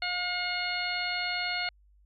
harmonic tone with a mistuned harmonic, 718 Hz, F5, 48 cents sharp, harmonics 1 / 2 / 3 / 4 / 5 / 6, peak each -37 / -36 / -33 / -38 / -43 / -35 dBFS, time 0.02-1.69 s, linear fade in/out 2 ms, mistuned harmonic 1, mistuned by -15 cents, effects added 50 Hz sine -58 dBFS peak until 2.05 s

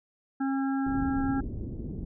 harmonic tone, 270.5 Hz, C#4, 42 cents flat, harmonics 1 / 3 / 5 / 6, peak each -26 / -36 / -40 / -42 dBFS, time 0.4-1.41 s, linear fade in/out 10 ms
pink low-pass noise, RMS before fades -35 dBFS, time 0.86-2.05 s, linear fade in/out 5 ms, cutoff 350 Hz, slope 24 dB/octave
effects none

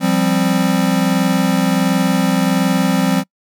square chord, F suspended second, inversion none, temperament equal, 174.61 / 196 / 261.6 Hz, F3 / G3 / C4, 0 / 0 / 0 cents, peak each -18 dBFS, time 0-3.24 s, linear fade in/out 50 ms, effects noise-tail reverb RT60 0.1 s tail -26 dB re dry

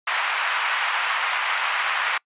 pink band-pass noise, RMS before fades -24 dBFS, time 0.07-2.18 s, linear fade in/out 5 ms, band 960 to 2900 Hz, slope 24 dB/octave, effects noise-tail reverb RT60 0.1 s tail -26 dB re dry + resampled to 8000 Hz

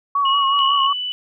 sine tone with vibrato, 1108.7 Hz, C#6, in tune, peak -15 dBFS, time 0.15-0.93 s, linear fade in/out 5 ms, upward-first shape sine, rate 5.5 Hz, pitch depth 45 cents each way
sine tone with tremolo, 2909 Hz, F#7, 30 cents flat, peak -18 dBFS, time 0.25-0.87 s, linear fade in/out 5 ms, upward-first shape triangle, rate 3.4 Hz, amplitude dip 40%
sine tone, 2979 Hz, F#7, 11 cents sharp, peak -22 dBFS, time 0.59-1.12 s, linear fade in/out 0 ms
effects none

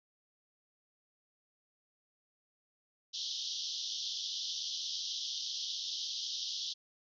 pink band-pass noise, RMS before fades -39 dBFS, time 3.13-6.74 s, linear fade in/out 20 ms, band 3100 to 6000 Hz, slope 96 dB/octave, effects none

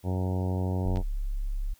harmonic tone, 92.5 Hz, F#2, in tune, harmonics 1 / 2 / 3 / 4 / 5 / 6 / 7 / 8 / 9 / 10, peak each -27 / -33 / -37 / -39 / -41 / -43 / -44 / -45 / -46 / -47 dBFS, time 0.03-1.03 s, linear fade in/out 50 ms
sine tone, 34.67 Hz, C#1, 1 cent sharp, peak -27 dBFS, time 0.85-1.74 s, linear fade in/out 10 ms
clicks, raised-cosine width 0.2 ms, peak -27 dBFS, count 2, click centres 0.959 / 0.972 s
effects white hiss -62 dBFS RMS until 1.79 s

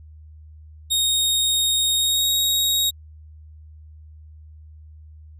sawtooth tone with pitch glide, 3729 to 3775 Hz, A#7 to A#7, 0 to +21 cents, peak -15 dBFS, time 0.9-2.91 s, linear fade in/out 20 ms, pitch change +21 cents, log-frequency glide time 1.96-2.3 s, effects added 77 Hz sine -41 dBFS peak until 5.39 s

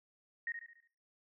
sine tone with echo, 1864.7 Hz, A#6, in tune, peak -35 dBFS, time 0.47-0.52 s, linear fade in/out 2 ms, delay 71 ms, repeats 5, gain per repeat -7 dB, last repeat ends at 0.875 s, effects noise-tail reverb RT60 0.5 s tail -20 dB re dry

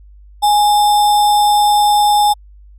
sine tone with sample-and-hold, 830.6 Hz, G#5, in tune, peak -8 dBFS, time 0.42-2.34 s, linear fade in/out 20 ms, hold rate 4410 Hz, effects added 50 Hz sine -38 dBFS peak until 2.78 s + low-pass 12000 Hz 12 dB/octave

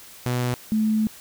sawtooth / sine tone pair in turn, 123.47 / 217.2 Hz, B2 / A3, 0 / -22 cents, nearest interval minor seventh, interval 978 cents, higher second, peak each -18 dBFS, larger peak neither, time 0.26-0.54 / 0.72-1.07 s, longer second, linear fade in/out 0 ms, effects white hiss -45 dBFS RMS until 1.2 s

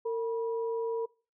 sine tone pair together, 456.6 / 970 Hz, A#4 / B5, -36 / -31 cents, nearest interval octave + minor second, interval 1305 cents, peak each -29 / -40 dBFS, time 0.05-1.06 s, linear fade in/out 10 ms, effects noise-tail reverb RT60 0.4 s tail -25 dB re dry

